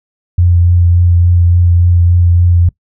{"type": "tone with vibrato", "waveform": "sine", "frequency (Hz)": 87.31, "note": "F2", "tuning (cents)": 0, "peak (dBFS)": -5, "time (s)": [0.38, 2.69], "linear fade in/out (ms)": 5, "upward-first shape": "triangle", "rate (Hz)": 3.5, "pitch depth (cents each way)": 20, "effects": ["noise-tail reverb RT60 0.1 s tail -21 dB re dry"]}